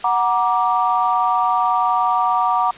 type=chord; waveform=sine; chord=Gb augmented; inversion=none; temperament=equal with one note detuned; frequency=740 / 944.3 / 1174.7 Hz; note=Gb5 / Bb5 / D6; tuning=0 / +22 / 0 cents; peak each=-19 dBFS; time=0.04-2.71 s; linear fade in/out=5 ms; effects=white hiss -38 dBFS RMS until 2.77 s + resampled to 8000 Hz

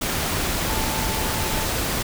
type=tone in noise; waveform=sine; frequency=880 Hz; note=A5; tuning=in tune; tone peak=-32 dBFS; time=0.69-1.67 s; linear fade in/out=10 ms; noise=pink; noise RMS=-24 dBFS; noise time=0.01-2.03 s; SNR=-11 dB; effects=none

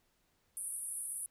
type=band-pass noise; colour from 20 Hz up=pink; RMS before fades=-41 dBFS; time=0.57-1.26 s; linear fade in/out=0 ms; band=9300 to 11000 Hz; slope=96 dB/octave; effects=pink hiss -75 dBFS RMS until 1.3 s

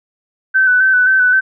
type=tone with vibrato; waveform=sine; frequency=1517 Hz; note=F#6; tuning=43 cents sharp; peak=-8 dBFS; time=0.54-1.41 s; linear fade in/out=20 ms; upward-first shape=square; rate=3.8 Hz; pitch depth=27 cents each way; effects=none

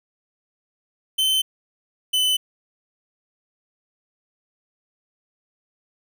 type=tone pair in turn; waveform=45% pulse; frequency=3073 / 3018 Hz; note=G7 / F#7; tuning=-35 / +34 cents; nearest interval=unison; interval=31 cents; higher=first; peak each=-17 dBFS; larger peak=neither; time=1.18-1.42 / 2.13-2.37 s; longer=neither; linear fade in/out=10 ms; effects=none

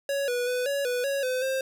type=tone with pitch steps; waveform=square; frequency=558 / 488.6 / 497.7 / 562 / 493 / 555 / 510 / 529 Hz; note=C#5 / B4 / B4 / C#5 / B4 / C#5 / C5 / C5; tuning=+11 / -19 / +13 / +24 / -3 / +2 / -44 / +19 cents; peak=-26 dBFS; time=0.09-1.61 s; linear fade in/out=2 ms; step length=190 ms; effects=none

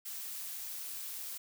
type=noise; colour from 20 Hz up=blue; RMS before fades=-42 dBFS; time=0.05-1.38 s; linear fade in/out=10 ms; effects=none

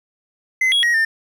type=tone with pitch steps; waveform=triangle; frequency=2049 / 3322 / 1892 / 1800 Hz; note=C7 / G#7 / A#6 / A6; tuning=-37 / 0 / +25 / +39 cents; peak=-12 dBFS; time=0.61-1.05 s; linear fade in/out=5 ms; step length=110 ms; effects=none

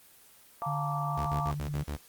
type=chord; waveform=sine; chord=Bb major seventh; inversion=second; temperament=just; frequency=699.2 / 874.1 / 932.3 / 1165.4 Hz; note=F5 / A5 / Bb5 / D6; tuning=+2 / -12 / 0 / -14 cents; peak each=-36 / -39 / -40 / -34 dBFS; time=0.62-1.51 s; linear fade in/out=0 ms
type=tone; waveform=sine; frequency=146.83 Hz; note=D3; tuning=in tune; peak=-32 dBFS; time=0.66-1.84 s; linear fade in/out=10 ms
type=tone bursts; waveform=sawtooth; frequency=73.42 Hz; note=D2; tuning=in tune; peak=-29 dBFS; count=6; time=1.17-1.968 s; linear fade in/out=10 ms; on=93 ms; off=48 ms
effects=white hiss -57 dBFS RMS until 2.08 s + Opus 24 kbps

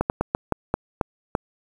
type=slowing click train; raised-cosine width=1 ms; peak=-6 dBFS; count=8; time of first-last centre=0.01-1.352 s; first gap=89 ms; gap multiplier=1.25; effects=7-bit

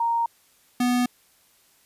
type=tone pair in turn; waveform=sine / square; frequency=930 / 246.3 Hz; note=A#5 / B3; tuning=-4 / -5 cents; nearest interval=octave + major seventh; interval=2301 cents; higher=first; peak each=-20 dBFS; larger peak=neither; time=0-0.26 / 0.8-1.06 s; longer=neither; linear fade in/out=5 ms; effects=white hiss -60 dBFS RMS until 1.85 s + resampled to 32000 Hz

